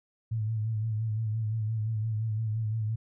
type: tone with vibrato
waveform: sine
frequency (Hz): 109.8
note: A2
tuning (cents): -3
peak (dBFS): -27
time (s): 0.31-2.96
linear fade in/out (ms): 10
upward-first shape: sine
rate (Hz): 5.8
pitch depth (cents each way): 53
effects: none